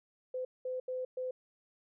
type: tone bursts at uneven times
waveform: sine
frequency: 510 Hz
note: C5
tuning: 44 cents flat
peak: -34 dBFS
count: 4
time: 0.34-0.45 / 0.65-0.8 / 0.88-1.05 / 1.17-1.31 s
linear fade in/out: 5 ms
effects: none